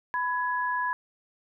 sine tone pair together, 996 / 1675 Hz, B5 / G#6, +14 / +14 cents, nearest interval major sixth, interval 900 cents, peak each -27 / -30 dBFS, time 0.14-0.93 s, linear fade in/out 0 ms, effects none

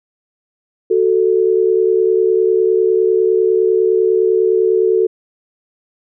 sine tone pair together, 371.8 / 441.7 Hz, F#4 / A4, +8 / +7 cents, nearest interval minor third, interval 299 cents, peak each -13 dBFS, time 0.9-5.07 s, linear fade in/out 10 ms, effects none

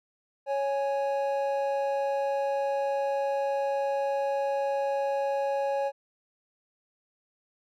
triangle tone pair together, 554 / 830.6 Hz, C#5 / G#5, -1 / 0 cents, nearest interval perfect fifth, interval 701 cents, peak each -25 / -29 dBFS, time 0.46-5.92 s, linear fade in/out 50 ms, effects none

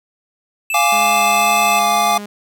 square tone with pitch glide, 2637 to 2613 Hz, E7 to E7, 0 to -16 cents, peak -19 dBFS, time 0.7-1.79 s, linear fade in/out 2 ms, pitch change -16 cents, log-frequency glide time 1.11-1.53 s
square chord, D diminished, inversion first, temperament equal, 698.5 / 830.6 / 1174.7 Hz, F5 / Ab5 / D6, 0 / 0 / 0 cents, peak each -18 dBFS, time 0.74-2.18 s, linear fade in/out 5 ms
sawtooth tone with vibrato, 207.7 Hz, G#3, in tune, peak -24 dBFS, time 0.92-2.26 s, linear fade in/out 5 ms, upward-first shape square, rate 2.1 Hz, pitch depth 16 cents each way
effects none

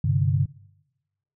sine chord, G suspended fourth, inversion none, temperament equal, 98 / 130.81 / 146.83 Hz, G2 / C3 / D3, 0 / 0 / 0 cents, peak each -23 dBFS, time 0.04-0.46 s, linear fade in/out 5 ms, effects noise-tail reverb RT60 1.0 s tail -23 dB re dry

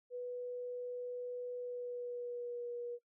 sine tone with pitch glide, 492.4 to 480.3 Hz, B4 to B4, -5 to -48 cents, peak -39 dBFS, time 0.1-2.99 s, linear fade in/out 50 ms, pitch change -43 cents, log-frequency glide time 1.57-2.69 s, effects noise-tail reverb RT60 0.1 s tail -19 dB re dry

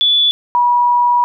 sine tone pair in turn, 3451 / 968.4 Hz, A7 / B5, -34 / -34 cents, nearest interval octave + minor seventh, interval 2200 cents, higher first, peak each -9 dBFS, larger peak neither, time 0.01-0.31 / 0.55-1.24 s, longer second, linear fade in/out 0 ms, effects none

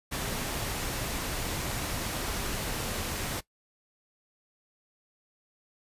pink noise, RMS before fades -33 dBFS, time 0.11-3.41 s, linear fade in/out 20 ms, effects noise-tail reverb RT60 0.1 s tail -19 dB re dry + resampled to 32000 Hz

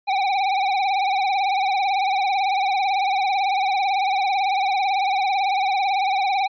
square tone with vibrato, 780 Hz, G5, 9 cents flat, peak -19 dBFS, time 0.07-6.48 s, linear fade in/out 20 ms, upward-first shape triangle, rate 18 Hz, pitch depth 98 cents each way, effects resampled to 11025 Hz

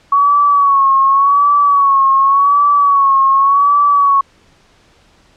sine tone with vibrato, 1118 Hz, C#6, 14 cents sharp, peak -7 dBFS, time 0.12-4.21 s, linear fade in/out 5 ms, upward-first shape sine, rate 0.88 Hz, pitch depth 58 cents each way, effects pink hiss -50 dBFS RMS until 5.36 s + low-pass 6000 Hz 12 dB/octave

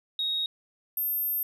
sine tone pair in turn, 3764 / 13275 Hz, A#7 / G#9, +16 / -2 cents, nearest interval octave + minor seventh, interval 2182 cents, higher second, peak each -25 dBFS, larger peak neither, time 0.19-0.46 / 0.97-1.43 s, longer second, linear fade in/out 2 ms, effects tanh soft clip ceiling -21 dBFS

